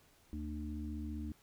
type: harmonic tone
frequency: 75 Hz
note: D2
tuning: 37 cents sharp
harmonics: 1 / 3 / 4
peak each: -41 / -44 / -45 dBFS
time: 0.33-1.32 s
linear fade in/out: 0 ms
effects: pink hiss -67 dBFS RMS until 1.42 s